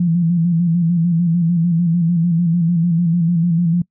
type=tone with vibrato; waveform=sine; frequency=170 Hz; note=F3; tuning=46 cents flat; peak=-12 dBFS; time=0-3.82 s; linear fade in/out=5 ms; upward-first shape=square; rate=6.7 Hz; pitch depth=56 cents each way; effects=noise-tail reverb RT60 0.1 s tail -24 dB re dry